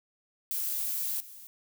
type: noise with level steps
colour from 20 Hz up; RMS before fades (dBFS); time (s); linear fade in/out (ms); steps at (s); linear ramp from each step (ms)
violet; -32 / -48; 0.51-1.47; 0; 1.2; 5
effects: none